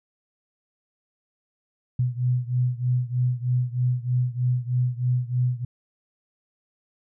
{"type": "beating tone pair", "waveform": "sine", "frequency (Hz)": [123.47, 126.67], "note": ["B2", "B2"], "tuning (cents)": [0, 44], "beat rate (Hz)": 3.2, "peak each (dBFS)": [-23, -25], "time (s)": [1.99, 5.65], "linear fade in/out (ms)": 5, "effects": []}